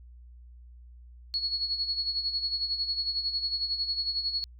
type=tone with tremolo; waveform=sine; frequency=4359 Hz; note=C#8; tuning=30 cents flat; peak=-25 dBFS; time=1.34-4.44 s; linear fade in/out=0 ms; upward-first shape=sine; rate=11 Hz; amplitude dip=65%; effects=added 60 Hz sine -47 dBFS peak until 4.59 s